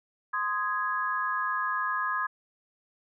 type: chord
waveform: sine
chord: Ab major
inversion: first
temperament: just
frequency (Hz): 1038.3 / 1245.9 / 1661.2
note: C6 / Eb6 / Ab6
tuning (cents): -14 / +2 / 0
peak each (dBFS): -31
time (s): 0.33-2.27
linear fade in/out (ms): 10
effects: none